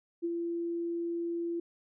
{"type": "tone with ADSR envelope", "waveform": "sine", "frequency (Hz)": 340, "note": "F4", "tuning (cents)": -46, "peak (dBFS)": -28, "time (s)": [0.22, 1.6], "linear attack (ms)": 26, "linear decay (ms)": 35, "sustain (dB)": -3, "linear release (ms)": 5, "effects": []}